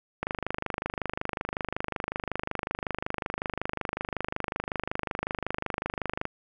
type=click train; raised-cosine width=0.5 ms; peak=-14 dBFS; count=154; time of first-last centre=0.23-6.254 s; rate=25.4 Hz; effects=none